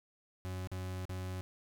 40% pulse tone with dropouts, 92.5 Hz, F#2, in tune, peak -37 dBFS, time 0.45-1.41 s, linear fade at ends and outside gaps 0 ms, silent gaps 0.673-0.716 / 1.053-1.094 s, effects none

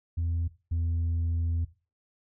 sine tone pair in turn, 83.9 / 83.57 Hz, E2 / E2, +31 / +24 cents, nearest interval unison, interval 7 cents, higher first, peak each -24 / -23 dBFS, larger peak second, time 0.17-0.48 / 0.71-1.65 s, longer second, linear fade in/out 10 ms, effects noise-tail reverb RT60 0.3 s tail -17 dB re dry + tanh soft clip ceiling -24 dBFS

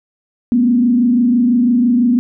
sine tone with frequency modulation, 242.4 Hz, B3, 32 cents flat, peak -9 dBFS, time 0.52-2.19 s, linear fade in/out 0 ms, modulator 26 Hz, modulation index 0.67, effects none

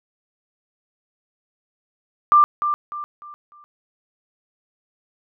sine tone with echo, 1187 Hz, D6, 18 cents sharp, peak -9 dBFS, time 2.32-2.44 s, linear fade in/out 0 ms, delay 300 ms, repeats 4, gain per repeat -9 dB, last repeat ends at 3.64 s, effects none

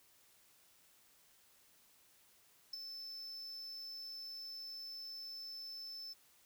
triangle tone with ADSR envelope, 5274 Hz, E8, in tune, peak -36 dBFS, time 2.73-6.14 s, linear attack 7 ms, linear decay 10 ms, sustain -8 dB, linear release 19 ms, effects white hiss -68 dBFS RMS until 6.45 s

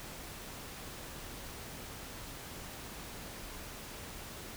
silence, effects pink hiss -46 dBFS RMS until 4.56 s

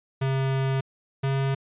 square tone pair in turn, 134.2 / 135.92 Hz, C3 / C#3, +44 / -34 cents, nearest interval unison, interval 22 cents, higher second, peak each -23 dBFS, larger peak neither, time 0.21-0.81 / 1.23-1.55 s, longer first, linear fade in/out 10 ms, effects resampled to 8000 Hz

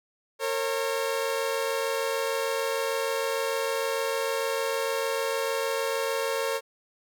sawtooth tone pair together, 457.7 / 544.3 Hz, A#4 / C#5, -32 / -32 cents, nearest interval minor third, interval 300 cents, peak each -25 dBFS, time 0.39-6.61 s, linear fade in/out 50 ms, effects none

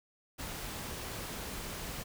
pink noise, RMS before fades -41 dBFS, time 0.38-2.04 s, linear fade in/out 20 ms, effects none

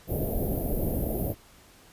pink band-stop noise, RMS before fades -28 dBFS, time 0.07-1.35 s, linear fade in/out 50 ms, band 680 to 12000 Hz, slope 48 dB/octave, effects pink hiss -55 dBFS RMS until 1.92 s + resampled to 32000 Hz

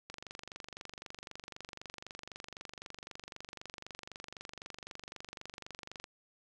click train, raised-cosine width 0.2 ms, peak -27 dBFS, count 143, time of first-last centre 0.1-6.041 s, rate 23.9 Hz, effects none

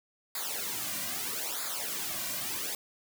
white noise with flanger, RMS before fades -35 dBFS, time 0.35-2.75 s, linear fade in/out 2 ms, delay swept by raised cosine 0.34 to 2.34 ms, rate 0.78 Hz, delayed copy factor -0.9, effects none

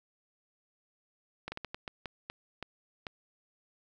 slowing click train, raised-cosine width 0.3 ms, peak -22 dBFS, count 10, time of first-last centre 1.48-3.068 s, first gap 40 ms, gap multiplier 1.35, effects none

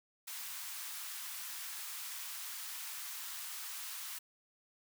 white high-pass noise, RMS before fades -44 dBFS, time 0.27-4.19 s, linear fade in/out 10 ms, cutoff 930 Hz, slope 24 dB/octave, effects none

